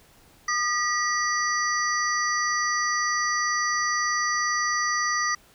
sine tone cluster, 1217 / 1937 / 4701 / 5890 Hz, D#6 / B6 / D8 / F#8, -39 / -34 / +1 / -9 cents, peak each -26 / -26 / -34 / -30 dBFS, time 0.48-5.35 s, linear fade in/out 5 ms, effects pink hiss -56 dBFS RMS until 5.54 s

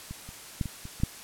clicks, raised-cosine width 5 ms, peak -25 / -30 / -15 / -22 / -27 / -30 / -11 dBFS, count 7, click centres 0.11 / 0.29 / 0.612 / 0.657 / 0.854 / 1.001 / 1.035 s, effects white hiss -45 dBFS RMS until 1.23 s + low-pass 12000 Hz 12 dB/octave

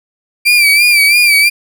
35% pulse tone with vibrato, 2349 Hz, D7, in tune, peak -4 dBFS, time 0.45-1.5 s, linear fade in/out 20 ms, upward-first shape sine, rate 3 Hz, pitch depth 67 cents each way, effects none

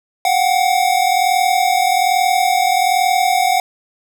square tone pair together, 718.8 / 760 Hz, F5 / F#5, +50 / +46 cents, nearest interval minor second, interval 96 cents, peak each -16 dBFS, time 0.25-3.6 s, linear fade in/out 2 ms, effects none

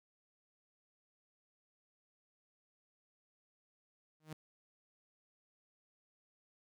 sawtooth tone with exponential growth, 155.56 Hz, D#3, in tune, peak -37 dBFS, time 4.2-4.33 s, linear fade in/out 2 ms, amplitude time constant 28 ms, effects none

